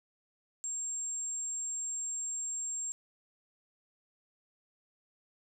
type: tone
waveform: sine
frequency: 7459 Hz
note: A#8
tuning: in tune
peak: -34 dBFS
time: 0.64-2.92 s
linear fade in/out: 0 ms
effects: none